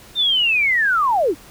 sine linear sweep, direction down, 3655 to 262 Hz, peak -14 dBFS, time 0.15-1.35 s, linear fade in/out 50 ms, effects pink hiss -44 dBFS RMS until 1.5 s

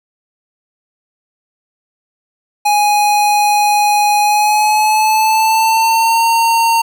square tone with pitch glide, 830.6 to 916.3 Hz, G#5 to A#5, 0 to -30 cents, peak -10 dBFS, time 2.65-6.82 s, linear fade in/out 10 ms, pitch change +170 cents, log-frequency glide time 4.2-6.24 s, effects none

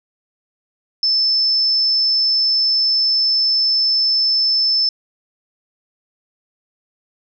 sine tone, 5270 Hz, E8, 1 cent flat, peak -13 dBFS, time 1.03-4.89 s, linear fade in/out 2 ms, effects none

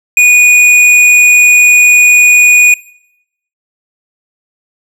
sine tone with hard clipping, 2464 Hz, D#7, 17 cents flat, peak -3 dBFS, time 0.17-2.74 s, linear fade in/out 2 ms, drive 13 dB, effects noise-tail reverb RT60 0.8 s tail -22 dB re dry + low-pass 12000 Hz 12 dB/octave

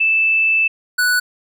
sine / square tone pair in turn, 2637 / 1480 Hz, E7 / F#6, 0 / 0 cents, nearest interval minor seventh, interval 1000 cents, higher first, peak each -12 / -14 dBFS, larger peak first, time 0-0.68 / 0.98-1.2 s, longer first, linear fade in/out 10 ms, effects none

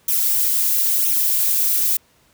violet noise with flanger, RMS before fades -18 dBFS, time 0.08-1.97 s, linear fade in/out 5 ms, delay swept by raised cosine 0.31 to 6.11 ms, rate 1 Hz, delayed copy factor +0.75, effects pink hiss -57 dBFS RMS until 2.33 s + high-pass 60 Hz 12 dB/octave

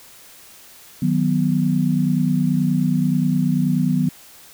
sine chord, B major, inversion first, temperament equal, 155.56 / 185 / 246.9 Hz, D#3 / F#3 / B3, 0 / 0 / 0 cents, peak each -20 dBFS, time 1.02-4.09 s, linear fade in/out 5 ms, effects white hiss -45 dBFS RMS until 4.53 s

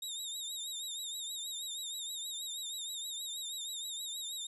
25% pulse tone with vibrato, 3729 Hz, A#7, in tune, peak -34 dBFS, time 0.02-4.47 s, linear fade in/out 5 ms, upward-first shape triangle, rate 6.3 Hz, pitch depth 93 cents each way, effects none

